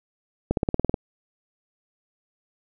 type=accelerating click train; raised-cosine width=2 ms; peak=-8 dBFS; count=9; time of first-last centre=0.51-0.942 s; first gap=62 ms; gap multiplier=0.96; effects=none